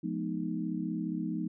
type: chord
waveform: sine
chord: F half-diminished seventh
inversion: none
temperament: equal with one note detuned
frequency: 174.61 / 212.1 / 246.9 / 311.1 Hz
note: F3 / Ab3 / Cb4 / Eb4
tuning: 0 / +37 / 0 / 0 cents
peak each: -36 / -37 / -38 / -36 dBFS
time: 0.03-1.48 s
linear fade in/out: 10 ms
effects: none